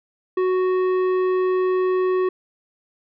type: tone with tanh clipping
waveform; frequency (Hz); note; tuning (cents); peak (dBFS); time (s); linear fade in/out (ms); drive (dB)
triangle; 370; F#4; 0; -19; 0.37-2.29; 5; 15
effects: none